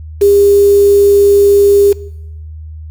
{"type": "tone with quantisation", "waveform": "sine", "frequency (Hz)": 403.1, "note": "G4", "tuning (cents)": 48, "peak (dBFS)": -4, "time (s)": [0.21, 1.93], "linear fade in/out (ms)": 10, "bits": 4, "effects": ["noise-tail reverb RT60 0.9 s tail -20 dB re dry", "added 78 Hz sine -25 dBFS peak until 2.9 s"]}